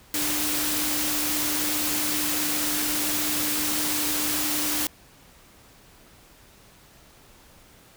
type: tone in noise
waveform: sine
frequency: 300 Hz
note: D4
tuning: 37 cents sharp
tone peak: -32 dBFS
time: 0.14-4.87 s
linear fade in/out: 2 ms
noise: white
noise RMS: -26 dBFS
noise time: 0.14-4.87 s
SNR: -9 dB
effects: pink hiss -53 dBFS RMS until 7.96 s